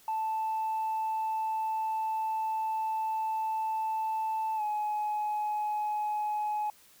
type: tone with pitch glide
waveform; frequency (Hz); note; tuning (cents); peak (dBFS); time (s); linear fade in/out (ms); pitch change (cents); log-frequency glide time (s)
sine; 880 to 844.2; A5 to G#5; 0 to +28; -27; 0.08-6.7; 2; -72; 4.56-4.62
effects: tanh soft clip ceiling -26 dBFS + white hiss -59 dBFS RMS until 7 s